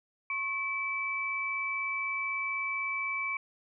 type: tone pair together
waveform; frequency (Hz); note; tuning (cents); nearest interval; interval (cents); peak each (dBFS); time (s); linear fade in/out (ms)
sine; 1089 / 2308; C#6 / D7; -31 / -31; octave + minor second; 1300; -37 / -31; 0.3-3.37; 2
effects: none